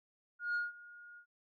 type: tone with ADSR envelope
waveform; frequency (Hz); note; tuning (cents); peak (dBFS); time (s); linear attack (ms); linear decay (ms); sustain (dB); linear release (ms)
sine; 1431; F6; +42; -29; 0.39-1.26; 160; 170; -22; 85
effects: tanh soft clip ceiling -30 dBFS